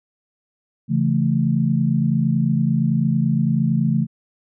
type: chord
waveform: sine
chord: A major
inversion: first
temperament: equal with one note detuned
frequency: 138.59 / 167.5 / 220 Hz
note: C#3 / E3 / A3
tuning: 0 / +28 / 0 cents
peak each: -20 dBFS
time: 0.88-4.07 s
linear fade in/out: 50 ms
effects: none